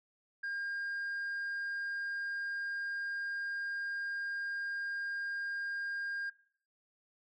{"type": "tone", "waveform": "sine", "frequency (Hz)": 1610, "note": "G6", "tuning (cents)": 46, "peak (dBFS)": -33, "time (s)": [0.43, 6.3], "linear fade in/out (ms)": 10, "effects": ["noise-tail reverb RT60 0.5 s tail -17 dB re dry", "tanh soft clip ceiling -34 dBFS"]}